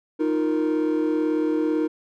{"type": "chord", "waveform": "triangle", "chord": "Eb suspended second", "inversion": "none", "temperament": "equal", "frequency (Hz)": [311.1, 349.2, 466.2], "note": ["Eb4", "F4", "Bb4"], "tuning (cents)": [0, 0, 0], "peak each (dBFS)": [-19, -25, -24], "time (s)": [0.19, 1.88], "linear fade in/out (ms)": 20, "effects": ["tanh soft clip ceiling -12 dBFS"]}